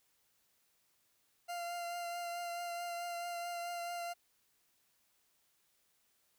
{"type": "tone with vibrato", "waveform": "40% pulse", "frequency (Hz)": 694, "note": "F5", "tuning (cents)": -11, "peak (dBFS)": -38, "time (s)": [1.48, 4.14], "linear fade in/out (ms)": 20, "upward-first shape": "triangle", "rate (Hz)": 4.6, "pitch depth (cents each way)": 19, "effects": ["white hiss -75 dBFS RMS until 6.38 s"]}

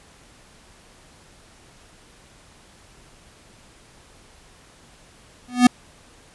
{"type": "tone with exponential growth", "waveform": "square", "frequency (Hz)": 246.9, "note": "B3", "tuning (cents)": 0, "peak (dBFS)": -6, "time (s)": [5.48, 5.67], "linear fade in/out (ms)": 5, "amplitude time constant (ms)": 41, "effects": ["pink hiss -51 dBFS RMS until 6.34 s", "resampled to 24000 Hz"]}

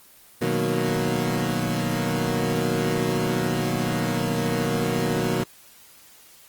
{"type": "chord", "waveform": "20% pulse", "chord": "B major seventh", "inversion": "none", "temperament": "equal", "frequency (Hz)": [123.47, 155.56, 185, 233.1], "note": ["B2", "D#3", "F#3", "A#3"], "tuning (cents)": [0, 0, 0, 0], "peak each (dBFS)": -23, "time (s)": [0.41, 5.44], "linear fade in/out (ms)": 10, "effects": ["white hiss -51 dBFS RMS until 6.48 s", "Opus 24 kbps"]}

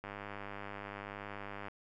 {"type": "click train", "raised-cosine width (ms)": 0.5, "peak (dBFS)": -28, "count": 167, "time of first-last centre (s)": [0.04, 1.684], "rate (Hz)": 101, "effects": []}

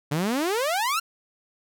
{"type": "exponential sweep", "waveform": "sawtooth", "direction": "up", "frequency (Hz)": [139.2, 1412], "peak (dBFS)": -19, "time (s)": [0.11, 1], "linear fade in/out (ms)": 10, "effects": []}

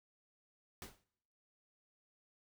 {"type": "noise with exponential decay", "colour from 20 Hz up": "pink", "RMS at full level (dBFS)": -45, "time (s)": [0.82, 1.04], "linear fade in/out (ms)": 1, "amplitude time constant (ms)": 46, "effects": ["noise-tail reverb RT60 0.9 s tail -26 dB re dry"]}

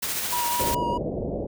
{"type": "noise with tremolo", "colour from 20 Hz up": "white", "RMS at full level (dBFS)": -27, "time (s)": [0.02, 0.75], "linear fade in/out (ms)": 10, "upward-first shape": "sine", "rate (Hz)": 14, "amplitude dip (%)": 30}
{"type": "tone with vibrato", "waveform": "triangle", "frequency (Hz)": 960, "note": "B5", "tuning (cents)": -49, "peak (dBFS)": -23, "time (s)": [0.32, 0.98], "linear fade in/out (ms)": 10, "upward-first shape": "square", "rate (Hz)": 4.9, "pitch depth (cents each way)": 15}
{"type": "low-pass noise", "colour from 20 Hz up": "white", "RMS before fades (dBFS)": -29, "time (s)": [0.59, 1.47], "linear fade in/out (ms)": 10, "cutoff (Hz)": 630, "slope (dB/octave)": 48}
{"effects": []}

